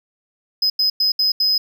triangle tone bursts at uneven times, 5050 Hz, D#8, 25 cents sharp, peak -13 dBFS, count 5, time 0.62-0.7 / 0.79-0.9 / 1-1.12 / 1.19-1.32 / 1.4-1.58 s, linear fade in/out 5 ms, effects none

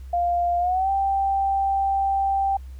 sine tone with pitch glide, 698.5 to 784 Hz, F5 to G5, 0 to 0 cents, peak -19 dBFS, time 0.13-2.57 s, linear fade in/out 5 ms, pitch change +200 cents, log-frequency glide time 0.59-0.9 s, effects added 65 Hz sine -35 dBFS peak until 2.79 s + pink hiss -59 dBFS RMS until 2.79 s

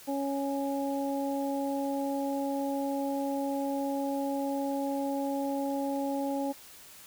harmonic tone, 277.2 Hz, C#4, in tune, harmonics 1 / 2 / 3, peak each -31 / -34 / -36 dBFS, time 0.07-6.53 s, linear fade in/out 20 ms, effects white hiss -51 dBFS RMS until 7.06 s

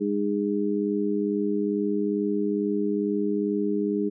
harmonic tone, 102.3 Hz, G#2, 26 cents flat, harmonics 2 / 3 / 4, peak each -27 / -27 / -27 dBFS, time 0-4.1 s, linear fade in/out 20 ms, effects none

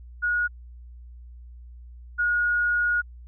sine tone pair in turn, 1448 / 1442.7 Hz, F#6 / F#6, -38 / -44 cents, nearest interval unison, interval 6 cents, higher first, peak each -21 / -20 dBFS, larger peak second, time 0.22-0.48 / 2.18-3.02 s, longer second, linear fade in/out 20 ms, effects added 60 Hz sine -41 dBFS peak until 3.27 s

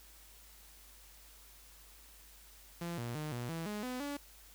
sawtooth tone with pitch steps, 171 / 118.7 / 152.6 / 121 / 164.6 / 209.1 / 251.8 / 286.3 Hz, F3 / A#2 / D#3 / B2 / E3 / G#3 / B3 / D4, -36 / +32 / -33 / -35 / -2 / +12 / +34 / -44 cents, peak -34 dBFS, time 2.81-4.17 s, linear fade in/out 5 ms, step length 170 ms, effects added 50 Hz sine -60 dBFS peak until 4.54 s + white hiss -59 dBFS RMS until 4.54 s

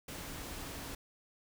sine tone in noise, 278.3 Hz, C#4, 7 cents sharp, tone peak -53 dBFS, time 0.08-0.95 s, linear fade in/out 5 ms, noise pink, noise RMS -44 dBFS, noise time 0.08-0.95 s, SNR -12 dB, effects none

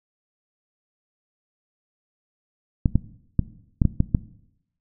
clicks, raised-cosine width 5 ms, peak -5 dBFS, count 7, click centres 2.858 / 2.956 / 3.393 / 3.818 / 3.853 / 4.004 / 4.148 s, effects noise-tail reverb RT60 0.8 s tail -18 dB re dry

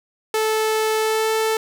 sawtooth tone with pitch glide, 436.8 to 440.9 Hz, A4 to A4, -13 to +4 cents, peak -14 dBFS, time 0.34-1.57 s, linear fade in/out 2 ms, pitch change +17 cents, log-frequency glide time 0.99-1.3 s, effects none

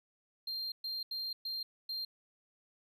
triangle tone bursts at uneven times, 4186 Hz, C8, in tune, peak -35 dBFS, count 5, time 0.47-0.72 / 0.84-1.03 / 1.11-1.33 / 1.45-1.63 / 1.89-2.05 s, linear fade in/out 5 ms, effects none

